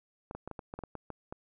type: clicks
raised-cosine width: 1 ms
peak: -26 dBFS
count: 11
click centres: 0.311 / 0.35 / 0.476 / 0.513 / 0.592 / 0.739 / 0.79 / 0.837 / 0.953 / 1.103 / 1.325 s
effects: none